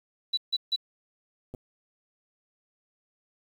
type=tone bursts; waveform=sine; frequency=3951 Hz; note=B7; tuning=in tune; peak=-23 dBFS; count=3; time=0.33-0.762 s; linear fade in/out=10 ms; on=44 ms; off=150 ms
type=clicks; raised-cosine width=2 ms; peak=-27 dBFS; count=2; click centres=1.54 / 1.548 s
effects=9-bit